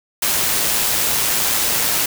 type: noise with amplitude modulation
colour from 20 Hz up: white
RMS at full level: -17 dBFS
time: 0.22-2.06 s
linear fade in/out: 5 ms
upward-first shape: sine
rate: 111 Hz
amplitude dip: 25%
effects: none